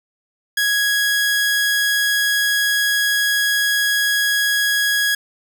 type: tone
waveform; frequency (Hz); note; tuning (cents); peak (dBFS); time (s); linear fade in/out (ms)
sawtooth; 1661.2; G#6; 0; -12; 0.57-5.15; 5
effects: none